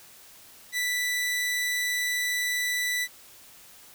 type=tone; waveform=sawtooth; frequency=1975.5 Hz; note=B6; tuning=in tune; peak=-22 dBFS; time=0.72-3.08 s; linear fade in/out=50 ms; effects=white hiss -51 dBFS RMS until 3.94 s